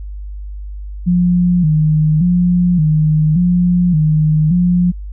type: tone with vibrato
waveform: sine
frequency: 165.3 Hz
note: E3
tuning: 5 cents sharp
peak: -9 dBFS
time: 1.06-4.92 s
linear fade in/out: 20 ms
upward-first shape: square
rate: 0.87 Hz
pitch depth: 120 cents each way
effects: added 50 Hz sine -24 dBFS peak until 5.12 s